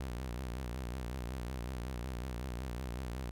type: tone with vibrato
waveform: sawtooth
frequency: 62.3 Hz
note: B1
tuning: 16 cents sharp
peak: -34 dBFS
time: 0-3.31 s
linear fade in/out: 5 ms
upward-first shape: triangle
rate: 5.4 Hz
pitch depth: 160 cents each way
effects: none